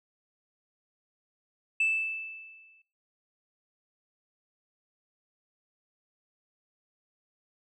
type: tone with exponential decay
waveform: sine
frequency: 2637 Hz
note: E7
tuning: in tune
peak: -20 dBFS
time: 1.8-2.82 s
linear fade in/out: 5 ms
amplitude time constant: 220 ms
effects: noise-tail reverb RT60 1.0 s tail -26 dB re dry + tanh soft clip ceiling -20 dBFS